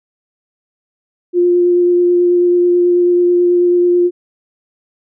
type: tone with vibrato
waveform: sine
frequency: 352.7 Hz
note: F4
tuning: 17 cents sharp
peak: -8 dBFS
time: 1.33-4.11 s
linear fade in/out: 50 ms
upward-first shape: sine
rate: 9.2 Hz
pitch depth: 10 cents each way
effects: none